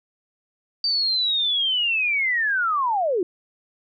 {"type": "linear sweep", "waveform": "sine", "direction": "down", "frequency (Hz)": [4652, 329.6], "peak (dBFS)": -19, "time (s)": [0.84, 3.23], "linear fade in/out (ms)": 2, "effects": []}